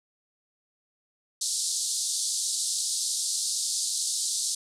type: band-pass noise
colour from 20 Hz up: white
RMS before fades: -29 dBFS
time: 1.41-4.55 s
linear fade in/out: 5 ms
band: 3900 to 9600 Hz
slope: 48 dB/octave
effects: none